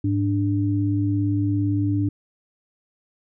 sine tone pair together, 103.83 / 293.9 Hz, G#2 / D4, 0 / +1 cents, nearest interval octave + tritone, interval 1801 cents, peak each -21 / -22 dBFS, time 0.04-2.09 s, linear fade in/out 5 ms, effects none

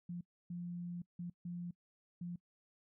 sine tone bursts at uneven times, 174.61 Hz, F3, in tune, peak -40 dBFS, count 5, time 0.09-0.21 / 0.5-1.02 / 1.19-1.3 / 1.45-1.71 / 2.21-2.36 s, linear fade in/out 5 ms, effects noise-tail reverb RT60 0.1 s tail -23 dB re dry

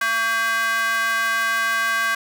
square tone with high-pass filter, 226.6 Hz, A#3, 49 cents flat, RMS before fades -21 dBFS, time 0.01-2.15 s, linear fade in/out 5 ms, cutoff 1400 Hz, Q 8.3, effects 9-bit

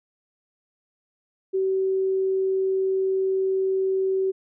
sine tone, 381.7 Hz, G4, 46 cents flat, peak -20 dBFS, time 1.53-4.32 s, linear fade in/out 20 ms, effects none

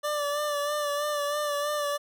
25% pulse tone with vibrato, 586 Hz, D5, 4 cents flat, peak -23 dBFS, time 0.03-1.98 s, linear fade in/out 20 ms, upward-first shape sine, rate 3.1 Hz, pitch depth 34 cents each way, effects none

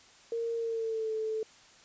sine tone with pitch glide, 462.1 to 438.2 Hz, A#4 to A4, -15 to -7 cents, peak -30 dBFS, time 0.32-1.43 s, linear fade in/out 2 ms, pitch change -92 cents, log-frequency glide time 0.56-1.12 s, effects white hiss -57 dBFS RMS until 1.84 s + resampled to 16000 Hz

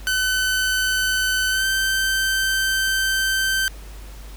sawtooth tone with pitch glide, 1516 to 1550.5 Hz, F#6 to G6, +42 to -19 cents, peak -15 dBFS, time 0.07-3.68 s, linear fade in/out 0 ms, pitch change +39 cents, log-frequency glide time 1.49-1.66 s, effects added 50 Hz sine -35 dBFS peak until 4.36 s + pink hiss -45 dBFS RMS until 4.36 s

